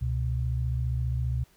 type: tone pair together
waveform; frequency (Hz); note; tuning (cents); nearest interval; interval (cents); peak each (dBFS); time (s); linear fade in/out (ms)
sine; 68.62 / 123.47; C#2 / B2; -17 / 0; minor seventh; 1017; -28; 0.01-1.44; 10
effects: pink hiss -62 dBFS RMS until 1.56 s